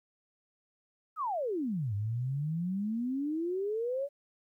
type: exponential two-way sweep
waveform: sine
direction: down then up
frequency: 1341 to 99 to 578 Hz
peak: -30 dBFS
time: 1.16-4.09 s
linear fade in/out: 50 ms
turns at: 1.94 s
effects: 12-bit